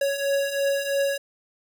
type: beating tone pair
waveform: square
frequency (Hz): 554.4 / 557.4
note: C#5 / C#5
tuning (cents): 0 / +9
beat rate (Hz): 3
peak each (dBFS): -29 / -24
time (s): 0.01-1.18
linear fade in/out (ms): 5
effects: none